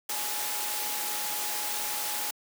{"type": "tone in noise", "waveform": "sine", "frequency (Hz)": 840, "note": "G#5", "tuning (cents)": 19, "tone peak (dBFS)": -40, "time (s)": [0.09, 2.31], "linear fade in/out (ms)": 5, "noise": "white", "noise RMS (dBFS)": -32, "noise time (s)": [0.09, 2.31], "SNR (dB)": -11, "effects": ["high-pass 300 Hz 12 dB/octave"]}